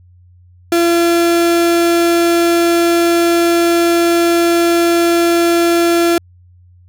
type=tone; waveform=35% pulse; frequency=340.6 Hz; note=F4; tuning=43 cents flat; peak=-8 dBFS; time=0.72-6.18 s; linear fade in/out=2 ms; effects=added 89 Hz sine -42 dBFS peak until 6.88 s